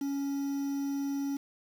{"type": "tone with quantisation", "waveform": "triangle", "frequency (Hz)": 279, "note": "C#4", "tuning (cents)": 11, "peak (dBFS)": -28, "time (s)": [0.01, 1.37], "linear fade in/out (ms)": 5, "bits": 8, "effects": []}